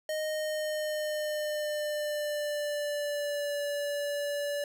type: tone with pitch glide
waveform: square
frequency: 619 to 577.5 Hz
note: D#5 to D5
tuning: -9 to -29 cents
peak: -31 dBFS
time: 0.09-4.64 s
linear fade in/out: 2 ms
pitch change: -120 cents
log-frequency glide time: 0.25-3.61 s
effects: none